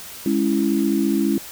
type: chord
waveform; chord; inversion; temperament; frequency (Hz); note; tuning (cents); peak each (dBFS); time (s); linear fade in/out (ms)
sine; C# minor; second; equal with one note detuned; 207.7 / 277.2 / 331.7; G#3 / C#4 / E4; 0 / 0 / +11; -21; 0.26-1.38; 2
effects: white hiss -37 dBFS RMS until 1.51 s